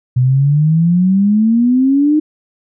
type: exponential sweep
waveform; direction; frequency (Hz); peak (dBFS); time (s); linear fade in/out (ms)
sine; up; 123.47 to 310; -8; 0.16-2.2; 10
effects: none